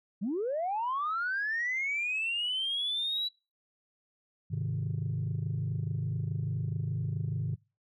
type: linear sweep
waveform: sine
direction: up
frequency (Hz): 174.61 to 3951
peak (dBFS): -28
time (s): 0.21-3.29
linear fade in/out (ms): 20
type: chord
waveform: sine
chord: Ab major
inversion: none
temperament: equal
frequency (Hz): 103.83 / 130.81 / 155.56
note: Ab2 / C3 / Eb3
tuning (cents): 0 / 0 / 0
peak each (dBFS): -33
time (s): 4.5-7.56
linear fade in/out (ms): 20
effects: noise-tail reverb RT60 0.3 s tail -25 dB re dry + tanh soft clip ceiling -25 dBFS